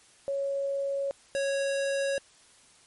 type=tone pair in turn; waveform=sine / square; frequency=554.4 / 552.4 Hz; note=C#5 / C#5; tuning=0 / -6 cents; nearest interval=unison; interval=6 cents; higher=first; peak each=-27 dBFS; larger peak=neither; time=0.28-1.11 / 1.35-2.18 s; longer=neither; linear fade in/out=0 ms; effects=white hiss -58 dBFS RMS until 2.86 s + MP3 48 kbps